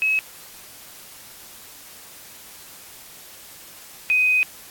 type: tone pair in turn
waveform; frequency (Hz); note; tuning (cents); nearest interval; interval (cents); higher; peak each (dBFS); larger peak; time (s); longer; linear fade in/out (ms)
sine; 2568 / 2506; E7 / D#7; -46 / +12; unison; 42; first; -17 / -15; second; 0.02-0.19 / 4.1-4.43; second; 0
effects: white hiss -43 dBFS RMS until 4.7 s + AAC 64 kbps